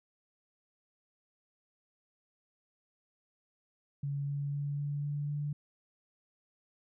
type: tone with pitch steps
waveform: sine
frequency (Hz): 141.4 / 142.38 / 143.37 / 144.37 / 145.38 / 146.39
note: C#3 / C#3 / D3 / D3 / D3 / D3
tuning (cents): +35 / +47 / -41 / -29 / -17 / -5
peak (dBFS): -32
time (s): 4.03-5.53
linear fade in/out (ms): 5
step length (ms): 250
effects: none